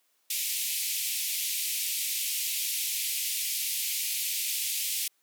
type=band-pass noise; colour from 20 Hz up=white; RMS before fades=-31 dBFS; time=0.3-5.08 s; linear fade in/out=5 ms; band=2200 to 16000 Hz; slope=48 dB/octave; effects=white hiss -71 dBFS RMS until 5.22 s + high-pass 300 Hz 12 dB/octave